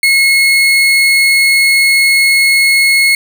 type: tone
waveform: 35% pulse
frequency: 2173 Hz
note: C#7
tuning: 35 cents flat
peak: -5 dBFS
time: 0.03-3.15 s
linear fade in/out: 2 ms
effects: none